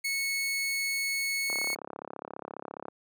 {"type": "tone", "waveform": "sawtooth", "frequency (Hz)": 2202, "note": "C#7", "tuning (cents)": -12, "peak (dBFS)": -25, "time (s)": [0.04, 1.75], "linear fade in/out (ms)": 10}
{"type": "click train", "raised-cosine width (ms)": 1, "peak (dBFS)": -23, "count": 49, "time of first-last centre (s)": [1.5, 2.883], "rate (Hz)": 34.7}
{"effects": ["high-pass 300 Hz 12 dB/octave"]}